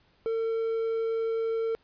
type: tone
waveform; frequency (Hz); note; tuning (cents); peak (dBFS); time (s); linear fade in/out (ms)
triangle; 451.9; A4; +46; -24; 0.26-1.75; 0
effects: pink hiss -65 dBFS RMS until 1.83 s + resampled to 11025 Hz